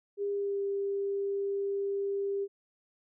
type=tone with pitch glide; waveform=sine; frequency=403.5 to 397.7 Hz; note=G#4 to G4; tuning=-50 to +25 cents; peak=-29 dBFS; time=0.17-2.48 s; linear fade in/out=50 ms; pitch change=-25 cents; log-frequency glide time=0.31-0.62 s; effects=none